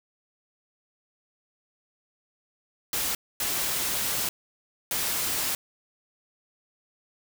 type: noise bursts at uneven times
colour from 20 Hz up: white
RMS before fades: -28 dBFS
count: 3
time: 2.93-3.15 / 3.4-4.29 / 4.91-5.55 s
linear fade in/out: 2 ms
effects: none